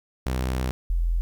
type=tone pair in turn; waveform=sawtooth / sine; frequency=63.8 / 42.35 Hz; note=C2 / E1; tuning=-43 / +48 cents; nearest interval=perfect fifth; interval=709 cents; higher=first; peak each=-20 / -20 dBFS; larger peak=neither; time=0.26-0.71 / 0.9-1.21 s; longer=first; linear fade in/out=0 ms; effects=10-bit